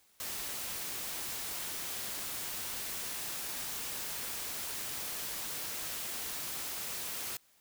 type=noise; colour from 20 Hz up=white; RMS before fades=-39 dBFS; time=0.2-7.37 s; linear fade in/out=2 ms; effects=white hiss -67 dBFS RMS until 7.6 s